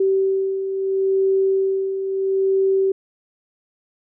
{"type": "beating tone pair", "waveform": "sine", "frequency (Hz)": [385.1, 385.85], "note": ["G4", "G4"], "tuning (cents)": [-31, -27], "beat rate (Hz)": 0.75, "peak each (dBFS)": [-25, -17], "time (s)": [0, 2.92], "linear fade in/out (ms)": 5, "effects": []}